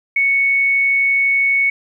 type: tone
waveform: sine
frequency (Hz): 2217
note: C#7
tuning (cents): 0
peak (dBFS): -12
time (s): 0.16-1.7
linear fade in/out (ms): 5
effects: 9-bit